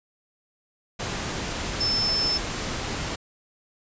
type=tone in noise; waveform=sine; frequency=5274 Hz; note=E8; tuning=in tune; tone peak=-22 dBFS; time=1.8-2.38 s; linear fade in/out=10 ms; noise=pink; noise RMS=-30 dBFS; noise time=0.99-3.16 s; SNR=+5 dB; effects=resampled to 16000 Hz